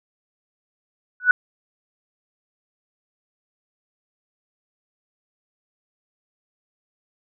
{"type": "tone with exponential growth", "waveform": "sine", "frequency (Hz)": 1480, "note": "F#6", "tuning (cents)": 0, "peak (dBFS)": -5, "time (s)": [1.2, 1.31], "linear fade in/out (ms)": 2, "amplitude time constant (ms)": 23, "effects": []}